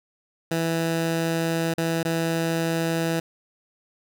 15% pulse tone with dropouts, 164.81 Hz, E3, in tune, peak -16 dBFS, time 0.51-3.2 s, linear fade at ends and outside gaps 5 ms, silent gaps 1.739-1.779 / 2.031-2.05 s, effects none

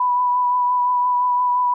sine tone with vibrato, 987.8 Hz, B5, in tune, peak -15 dBFS, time 0-1.74 s, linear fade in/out 5 ms, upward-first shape triangle, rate 5.8 Hz, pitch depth 20 cents each way, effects none

